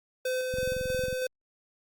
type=tone with tremolo; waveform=square; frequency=511 Hz; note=C5; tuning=41 cents flat; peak=-28 dBFS; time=0.25-1.27 s; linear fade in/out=5 ms; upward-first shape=square; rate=3.1 Hz; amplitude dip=25%
type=click train; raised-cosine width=5 ms; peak=-26 dBFS; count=14; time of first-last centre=0.54-1.128 s; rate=22.1 Hz
effects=Opus 48 kbps